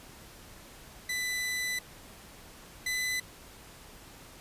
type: tone pair in turn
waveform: sawtooth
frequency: 1997 / 2007 Hz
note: B6 / B6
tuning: +19 / +27 cents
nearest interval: unison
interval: 8 cents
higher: second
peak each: -27 / -26 dBFS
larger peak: second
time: 1.09-1.79 / 2.86-3.2 s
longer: first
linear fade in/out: 5 ms
effects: pink hiss -51 dBFS RMS until 4.4 s + resampled to 32000 Hz